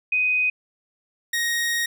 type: tone pair in turn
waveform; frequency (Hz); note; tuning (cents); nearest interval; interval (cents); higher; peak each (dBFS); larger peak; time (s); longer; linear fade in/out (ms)
sine / sawtooth; 2501 / 1873.6; D#7 / A#6; +8 / +8; perfect fourth; 500; first; -18; neither; 0.12-0.5 / 1.33-1.86; second; 5
effects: none